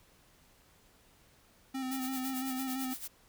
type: tone with vibrato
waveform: square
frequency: 261.6 Hz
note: C4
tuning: in tune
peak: -35 dBFS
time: 1.74-2.94 s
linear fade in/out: 10 ms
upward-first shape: square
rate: 5.9 Hz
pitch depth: 26 cents each way
type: noise with tremolo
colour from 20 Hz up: blue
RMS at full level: -40 dBFS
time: 1.91-3.08 s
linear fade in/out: 10 ms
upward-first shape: sine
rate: 9 Hz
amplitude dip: 75%
effects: pink hiss -64 dBFS RMS until 3.28 s